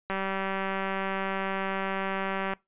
click train, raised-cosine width 0.5 ms, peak -16 dBFS, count 471, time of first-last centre 0.1-2.535 s, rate 193 Hz, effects noise-tail reverb RT60 0.2 s tail -23 dB re dry + resampled to 8000 Hz

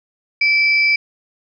sine tone pair together, 2321 / 4928 Hz, D7 / D#8, -21 / -17 cents, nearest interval octave + minor second, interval 1304 cents, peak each -12 / -22 dBFS, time 0.41-0.96 s, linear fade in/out 5 ms, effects none

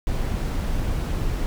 brown noise, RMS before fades -24 dBFS, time 0.07-1.46 s, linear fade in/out 0 ms, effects none

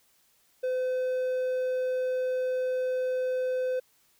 triangle tone, 510 Hz, C5, 44 cents flat, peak -24 dBFS, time 0.63-3.8 s, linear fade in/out 10 ms, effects white hiss -66 dBFS RMS until 4.19 s

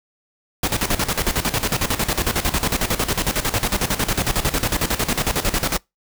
pink noise with tremolo, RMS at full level -19 dBFS, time 0.63-5.78 s, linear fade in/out 5 ms, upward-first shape square, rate 11 Hz, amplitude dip 75%, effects noise-tail reverb RT60 0.2 s tail -26 dB re dry

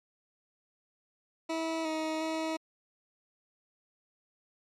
20% pulse tone with pitch steps, 324.5 / 315.7 / 319.7 Hz, E4 / D#4 / D#4, -27 / +25 / +47 cents, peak -26 dBFS, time 1.49-2.57 s, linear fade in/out 10 ms, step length 360 ms, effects low-pass 7000 Hz 12 dB/octave + MP3 96 kbps

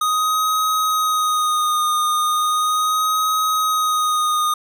square tone with vibrato, 1244.5 Hz, D#6, in tune, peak -17 dBFS, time 0.01-4.54 s, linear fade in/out 5 ms, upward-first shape sine, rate 0.37 Hz, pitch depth 27 cents each way, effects none

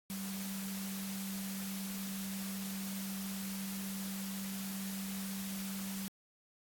sine tone in noise, 193.7 Hz, G3, 20 cents flat, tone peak -39 dBFS, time 0.1-6.08 s, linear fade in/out 0 ms, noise white, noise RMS -45 dBFS, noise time 0.1-6.08 s, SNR +3 dB, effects AAC 64 kbps

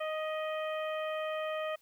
harmonic tone with a mistuned harmonic, 622.3 Hz, D#5, in tune, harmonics 1 / 2 / 3 / 4 / 5, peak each -34 / -40 / -44 / -46 / -48 dBFS, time 0-1.76 s, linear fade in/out 10 ms, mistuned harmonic 3, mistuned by +24 cents, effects white hiss -68 dBFS RMS until 1.81 s

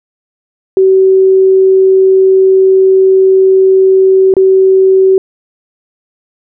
sine tone with dropouts, 380.7 Hz, F#4, 49 cents sharp, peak -3 dBFS, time 0.77-5.18 s, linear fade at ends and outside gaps 1 ms, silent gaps 4.339-4.367 s, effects none

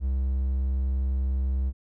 triangle tone, 65.8 Hz, C2, 10 cents sharp, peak -21 dBFS, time 0-1.73 s, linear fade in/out 50 ms, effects none

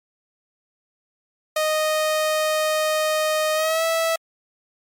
sawtooth tone with pitch glide, 620 to 655 Hz, D#5 to E5, -6 to -11 cents, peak -15 dBFS, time 1.56-4.16 s, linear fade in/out 5 ms, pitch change +95 cents, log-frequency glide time 3.54-3.84 s, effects MP3 96 kbps

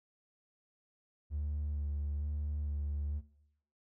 triangle tone with vibrato, 73.42 Hz, D2, in tune, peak -30 dBFS, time 1.3-3.22 s, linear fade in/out 50 ms, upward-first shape square, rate 1.1 Hz, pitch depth 15 cents each way, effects noise-tail reverb RT60 0.8 s tail -21 dB re dry + tanh soft clip ceiling -29 dBFS

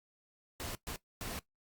pink noise bursts at uneven times, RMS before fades -41 dBFS, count 3, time 0.6-0.75 / 0.87-0.96 / 1.21-1.39 s, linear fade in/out 0 ms, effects noise-tail reverb RT60 0.1 s tail -17 dB re dry + Opus 48 kbps

